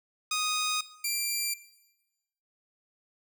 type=tone pair in turn; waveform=10% pulse; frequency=1244.5 / 2363 Hz; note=D#6 / D7; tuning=0 / +10 cents; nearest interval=major seventh; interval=1110 cents; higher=second; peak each=-19 dBFS; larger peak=neither; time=0.31-0.81 / 1.04-1.54 s; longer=neither; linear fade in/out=5 ms; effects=noise-tail reverb RT60 1.0 s tail -17 dB re dry